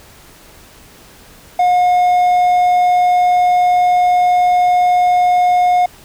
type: tone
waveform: triangle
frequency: 719 Hz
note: F#5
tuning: 50 cents flat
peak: -7 dBFS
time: 1.59-5.86 s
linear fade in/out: 5 ms
effects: pink hiss -42 dBFS RMS until 6.04 s